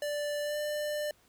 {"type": "tone with pitch glide", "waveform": "square", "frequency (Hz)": [587, 595.9], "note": ["D5", "D5"], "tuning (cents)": [-1, 25], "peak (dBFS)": -32, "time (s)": [0.02, 1.11], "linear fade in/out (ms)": 2, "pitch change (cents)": 26, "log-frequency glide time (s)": [0.42, 0.57], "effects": ["pink hiss -65 dBFS RMS until 1.28 s"]}